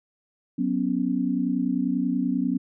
sine chord, F# suspended fourth, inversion none, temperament equal, 185 / 246.9 / 277.2 Hz, F#3 / B3 / C#4, 0 / 0 / 0 cents, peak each -28 / -25 / -26 dBFS, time 0.58-2.58 s, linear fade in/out 10 ms, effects none

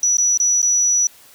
sine tone with dropouts, 5890 Hz, F#8, 9 cents flat, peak -13 dBFS, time 0.03-1.07 s, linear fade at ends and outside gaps 1 ms, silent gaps 0.17-0.183 / 0.374-0.4 / 0.618-0.628 s, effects white hiss -47 dBFS RMS until 1.34 s

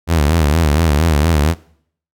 sawtooth tone with vibrato, 77.78 Hz, D#2, in tune, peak -7 dBFS, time 0.07-1.55 s, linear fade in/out 50 ms, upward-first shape sine, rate 4.3 Hz, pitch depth 140 cents each way, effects noise-tail reverb RT60 0.6 s tail -21 dB re dry

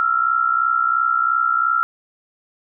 sine tone pair together, 1318.5 / 1381.4 Hz, E6 / F6, 0 / -19 cents, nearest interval minor second, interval 81 cents, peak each -18 dBFS, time 0-1.83 s, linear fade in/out 0 ms, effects none

